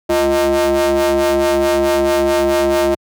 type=ring-modulated tone; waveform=45% pulse; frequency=138.2 Hz; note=C#3; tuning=5 cents flat; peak=-9 dBFS; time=0.09-2.95 s; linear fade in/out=10 ms; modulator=486 Hz; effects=high-pass 80 Hz 12 dB/octave